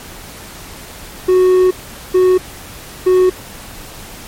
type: tone bursts at uneven times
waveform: triangle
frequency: 368.7 Hz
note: F#4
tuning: 6 cents flat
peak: -5 dBFS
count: 3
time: 1.28-1.71 / 2.14-2.38 / 3.06-3.3 s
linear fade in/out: 10 ms
effects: pink hiss -33 dBFS RMS until 4.27 s + MP3 64 kbps